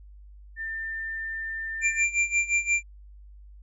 sine tone, 1794 Hz, A6, 33 cents sharp, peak -30 dBFS, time 0.56-2.05 s, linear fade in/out 50 ms
square tone with tremolo, 2370 Hz, D7, 15 cents sharp, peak -20 dBFS, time 1.81-2.83 s, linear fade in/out 50 ms, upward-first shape sine, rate 5.7 Hz, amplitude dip 85%
effects added 50 Hz sine -45 dBFS peak until 3.62 s + resampled to 24000 Hz

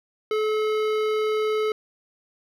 sine tone with hard clipping, 430.7 Hz, A4, 37 cents flat, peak -23 dBFS, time 0.31-1.72 s, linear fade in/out 2 ms, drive 15 dB, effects none

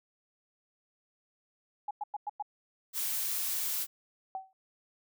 sine tone bursts, 830.6 Hz, G#5, in tune, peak -32 dBFS, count 5, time 1.88-2.425 s, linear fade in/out 5 ms, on 29 ms, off 100 ms
blue noise, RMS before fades -33 dBFS, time 2.93-3.87 s, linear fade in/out 50 ms
sine tone with exponential decay, 763 Hz, G5, 47 cents flat, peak -31 dBFS, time 4.35-4.53 s, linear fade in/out 1 ms, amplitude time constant 38 ms
effects none

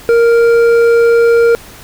sine tone with hard clipping, 466.2 Hz, A#4, in tune, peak -7 dBFS, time 0.09-1.55 s, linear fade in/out 0 ms, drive 7 dB, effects pink hiss -35 dBFS RMS until 1.83 s

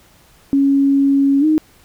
sine tone with pitch glide, 276.8 to 310.7 Hz, C#4 to D#4, -2 to -2 cents, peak -10 dBFS, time 0.53-1.58 s, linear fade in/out 0 ms, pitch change +200 cents, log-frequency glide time 1.4-1.45 s, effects pink hiss -50 dBFS RMS until 1.84 s

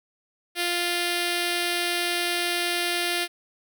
5% pulse tone with notch filter, 349.2 Hz, F4, in tune, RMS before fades -26 dBFS, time 0.55-3.28 s, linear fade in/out 50 ms, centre 1100 Hz, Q 1.7, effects none

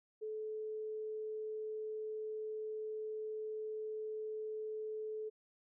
sine tone, 432.6 Hz, A4, 29 cents flat, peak -39 dBFS, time 0.21-5.3 s, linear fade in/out 20 ms, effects none

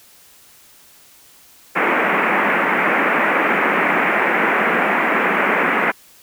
white band-pass noise, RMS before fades -17 dBFS, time 1.75-5.92 s, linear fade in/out 20 ms, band 180 to 2300 Hz, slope 48 dB/octave, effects white hiss -48 dBFS RMS until 6.22 s

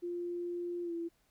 sine tone with pitch glide, 349.2 to 336.9 Hz, F4 to E4, 0 to +38 cents, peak -35 dBFS, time 0.02-1.09 s, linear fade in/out 20 ms, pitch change -62 cents, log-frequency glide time 0.83-0.93 s, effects pink hiss -73 dBFS RMS until 1.3 s

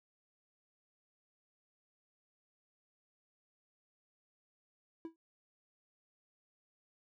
triangle tone with exponential decay, 326.9 Hz, E4, 14 cents flat, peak -35 dBFS, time 5.05-5.16 s, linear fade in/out 1 ms, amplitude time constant 22 ms, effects noise-tail reverb RT60 0.1 s tail -18 dB re dry

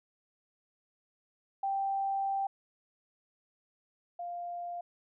sine tone pair in turn, 784 / 698.5 Hz, G5 / F5, 0 / 0 cents, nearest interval major second, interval 200 cents, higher first, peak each -29 / -36 dBFS, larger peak first, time 1.63-2.47 / 4.19-4.81 s, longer first, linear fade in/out 5 ms, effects none

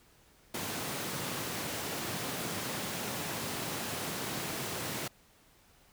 pink high-pass noise, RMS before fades -37 dBFS, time 0.54-5.08 s, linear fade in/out 5 ms, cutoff 110 Hz, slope 24 dB/octave, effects pink hiss -63 dBFS RMS until 5.92 s

